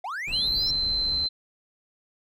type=linear sweep; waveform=triangle; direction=up; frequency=667 to 5570 Hz; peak=-28 dBFS; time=0.04-0.71 s; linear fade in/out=5 ms
type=noise; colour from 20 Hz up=brown; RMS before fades=-37 dBFS; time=0.27-1.27 s; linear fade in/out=10 ms
type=tone; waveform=sine; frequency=4087 Hz; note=C8; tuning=41 cents flat; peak=-23 dBFS; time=0.32-1.29 s; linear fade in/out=20 ms
effects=none